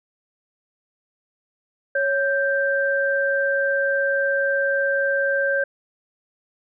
sine tone pair together, 554.4 / 1570.9 Hz, C#5 / G6, 0 / +3 cents, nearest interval octave + tritone, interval 1803 cents, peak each -21 dBFS, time 1.95-5.64 s, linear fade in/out 5 ms, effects none

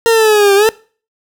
40% pulse linear two-way sweep, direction down then up, 463.9 to 392 to 453.8 Hz, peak -6 dBFS, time 0.06-0.69 s, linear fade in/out 0 ms, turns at 0.55 s, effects noise-tail reverb RT60 0.4 s tail -22 dB re dry

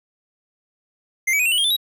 square tone with pitch steps, 2093 / 2282 / 2489 / 2714 / 2960 / 3228 / 3520 / 3839 Hz, C7 / C#7 / D#7 / E7 / F#7 / G#7 / A7 / B7, 0 / +50 / 0 / +50 / 0 / -50 / 0 / -50 cents, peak -17 dBFS, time 1.27-1.766 s, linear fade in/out 10 ms, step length 62 ms, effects none

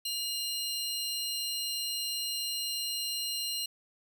sawtooth tone pair together, 2837 / 4120 Hz, F7 / C8, +27 / -28 cents, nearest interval tritone, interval 645 cents, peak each -33 / -31 dBFS, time 0.05-3.66 s, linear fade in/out 5 ms, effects none

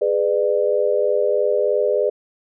sine chord, G# diminished, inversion none, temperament just, 415.3 / 498.4 / 598 Hz, G#4 / B4 / D5, 0 / +16 / +31 cents, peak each -20 dBFS, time 0.01-2.1 s, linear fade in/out 10 ms, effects none

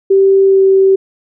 sine tone with pitch glide, 388.8 to 385.4 Hz, G4 to G4, -14 to -29 cents, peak -5 dBFS, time 0.1-0.96 s, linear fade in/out 10 ms, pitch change -15 cents, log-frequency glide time 0.45-0.62 s, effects none

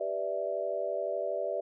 sine chord, E minor seventh, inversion first, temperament equal, 392 / 493.9 / 587.3 / 659.3 Hz, G4 / B4 / D5 / E5, 0 / 0 / 0 / 0 cents, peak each -38 / -38 / -33 / -35 dBFS, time 0-1.61 s, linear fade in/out 10 ms, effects none

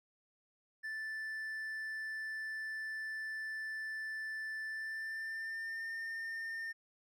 triangle tone with pitch glide, 1760 to 1811.6 Hz, A6 to A#6, 0 to -50 cents, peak -37 dBFS, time 0.83-6.73 s, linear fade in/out 20 ms, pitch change +50 cents, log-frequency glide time 4.66-5.89 s, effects none

